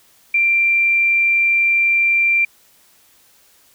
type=tone; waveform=sine; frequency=2364 Hz; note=D7; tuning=11 cents sharp; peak=-12 dBFS; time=0.34-2.45 s; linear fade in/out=5 ms; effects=white hiss -53 dBFS RMS until 3.74 s